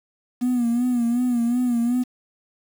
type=tone with vibrato; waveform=triangle; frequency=241.6 Hz; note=B3; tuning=38 cents flat; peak=-15 dBFS; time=0.41-2.04 s; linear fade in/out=20 ms; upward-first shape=sine; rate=2.7 Hz; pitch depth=65 cents each way; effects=tanh soft clip ceiling -14 dBFS + 7-bit